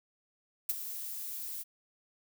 violet noise with ADSR envelope, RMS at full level -28 dBFS, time 0.69-1.64 s, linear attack 5 ms, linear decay 29 ms, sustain -12 dB, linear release 28 ms, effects none

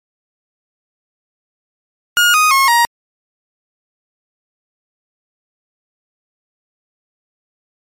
30% pulse tone with pitch steps, 1430 / 1244.9 / 1083.7 / 943.4 Hz, F6 / D#6 / C#6 / A#5, +41 / +1 / -40 / +20 cents, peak -6 dBFS, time 2.17-2.85 s, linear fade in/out 0 ms, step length 170 ms, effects MP3 64 kbps

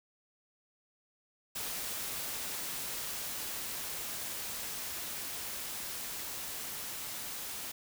white noise with level ramp, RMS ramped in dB -38 to -41 dBFS, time 1.55-7.72 s, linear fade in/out 10 ms, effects none

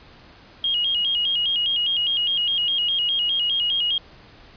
sine tone with vibrato, 3059 Hz, G7, 43 cents flat, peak -19 dBFS, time 0.64-3.98 s, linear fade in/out 2 ms, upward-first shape square, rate 4.9 Hz, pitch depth 99 cents each way, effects pink hiss -48 dBFS RMS until 4.56 s + resampled to 11025 Hz

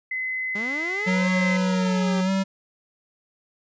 sine tone, 2037 Hz, C7, 47 cents flat, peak -25 dBFS, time 0.11-1.57 s, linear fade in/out 5 ms
sawtooth linear two-way sweep, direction up then down, 196 to 554.4 to 386.5 Hz, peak -27 dBFS, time 0.55-2.21 s, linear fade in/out 5 ms, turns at 1.31 s
square tone with pitch glide, 185 to 192.63 Hz, F#3 to G3, 0 to -30 cents, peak -21 dBFS, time 1.06-2.44 s, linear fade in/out 20 ms, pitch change +70 cents, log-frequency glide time 2.24-2.3 s
effects resampled to 16000 Hz

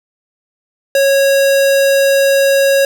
square tone, 550 Hz, C#5, 14 cents flat, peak -9 dBFS, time 0.95-2.85 s, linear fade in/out 2 ms, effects none

